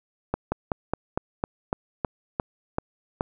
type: slowing click train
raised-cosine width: 1 ms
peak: -10 dBFS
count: 11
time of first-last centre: 0.34-3.209 s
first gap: 180 ms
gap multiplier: 1.1
effects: none